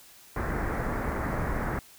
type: low-pass noise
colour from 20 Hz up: pink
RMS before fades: -30 dBFS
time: 0.36-1.79 s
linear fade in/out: 2 ms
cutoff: 2000 Hz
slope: 48 dB/octave
effects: white hiss -53 dBFS RMS until 1.98 s